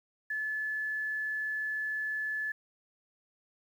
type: tone with quantisation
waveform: sine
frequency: 1727 Hz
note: A6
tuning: 33 cents flat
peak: -31 dBFS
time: 0.3-2.52 s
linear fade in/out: 5 ms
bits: 10
effects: none